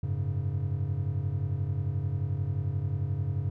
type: chord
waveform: triangle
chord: F# suspended second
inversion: none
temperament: equal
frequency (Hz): 92.5 / 103.83 / 138.59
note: F#2 / G#2 / C#3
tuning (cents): 0 / 0 / 0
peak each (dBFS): -30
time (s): 0.03-3.5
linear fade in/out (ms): 5
effects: none